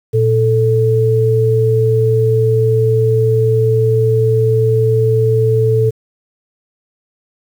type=tone pair together; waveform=sine; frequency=116.3 / 440 Hz; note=A#2 / A4; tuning=-4 / 0 cents; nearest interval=octave + major seventh; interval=2304 cents; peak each=-12 dBFS; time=0.13-5.91 s; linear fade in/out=20 ms; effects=7-bit